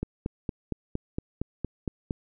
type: click train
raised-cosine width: 3 ms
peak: -16 dBFS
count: 10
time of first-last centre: 0.03-2.109 s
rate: 4.33 Hz
effects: none